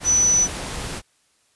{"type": "tone in noise", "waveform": "sine", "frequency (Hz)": 5970, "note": "F#8", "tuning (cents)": 15, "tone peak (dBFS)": -14, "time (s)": [0.04, 0.48], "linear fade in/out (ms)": 50, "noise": "pink", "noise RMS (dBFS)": -30, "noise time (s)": [0, 1.02], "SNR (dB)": 13, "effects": ["white hiss -63 dBFS RMS until 1.55 s", "resampled to 24000 Hz"]}